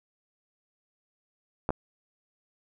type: clicks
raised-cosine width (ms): 1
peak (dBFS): -13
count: 2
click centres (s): 1.691 / 1.705
effects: none